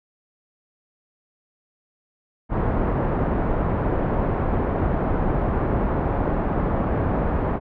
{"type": "low-pass noise", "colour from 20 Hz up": "pink", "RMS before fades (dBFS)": -22, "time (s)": [2.49, 7.6], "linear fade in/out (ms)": 50, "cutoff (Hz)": 980, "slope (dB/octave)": 12, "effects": ["low-pass 2000 Hz 12 dB/octave"]}